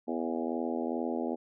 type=harmonic tone with a mistuned harmonic; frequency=82.41 Hz; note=E2; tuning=in tune; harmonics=3 / 4 / 5 / 6 / 7 / 8 / 9 / 10; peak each=-34 / -36 / -38 / -40 / -41 / -42 / -43 / -44 dBFS; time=0.07-1.36 s; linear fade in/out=20 ms; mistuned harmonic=9; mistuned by=-17 cents; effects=none